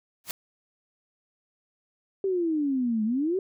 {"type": "noise with exponential growth", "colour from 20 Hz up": "white", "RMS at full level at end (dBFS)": -27, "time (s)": [0.24, 0.31], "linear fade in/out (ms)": 1, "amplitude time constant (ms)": 15}
{"type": "exponential two-way sweep", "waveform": "sine", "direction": "down then up", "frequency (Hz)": [395.5, 210.7, 395.5], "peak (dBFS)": -23, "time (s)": [2.24, 3.39], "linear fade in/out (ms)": 2, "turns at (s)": 3.04}
{"effects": []}